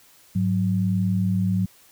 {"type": "tone pair together", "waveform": "sine", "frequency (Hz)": [103.66, 184.7], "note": ["G#2", "F#3"], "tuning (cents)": [-3, -3], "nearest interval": "minor seventh", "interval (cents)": 1000, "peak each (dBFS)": [-23, -21], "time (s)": [0.35, 1.66], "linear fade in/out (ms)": 10, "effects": ["white hiss -54 dBFS RMS until 1.91 s"]}